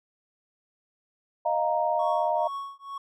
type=chord; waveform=sine; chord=Eb suspended second; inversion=none; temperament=equal with one note detuned; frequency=619 / 698.5 / 932.3 Hz; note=Eb5 / F5 / Bb5; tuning=-9 / 0 / 0 cents; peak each=-27 dBFS; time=1.45-2.48 s; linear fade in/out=10 ms
type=tone with tremolo; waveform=triangle; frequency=1108.7 Hz; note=C#6; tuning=in tune; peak=-28 dBFS; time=1.99-2.98 s; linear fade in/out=5 ms; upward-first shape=triangle; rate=2.2 Hz; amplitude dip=100%
effects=none